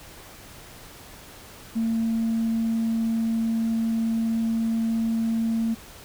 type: tone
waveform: sine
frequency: 226.4 Hz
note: A3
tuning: 50 cents sharp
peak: -20 dBFS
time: 1.75-5.75 s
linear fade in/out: 20 ms
effects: tanh soft clip ceiling -18 dBFS + pink hiss -45 dBFS RMS until 6.04 s